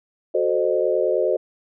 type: chord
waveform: sine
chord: F# diminished seventh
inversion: none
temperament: equal with one note detuned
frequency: 370 / 440 / 523.3 / 612.6 Hz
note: F#4 / A4 / C5 / Eb5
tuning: 0 / 0 / 0 / -27 cents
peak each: -23 / -24 / -22 / -23 dBFS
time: 0.34-1.37 s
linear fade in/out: 10 ms
effects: none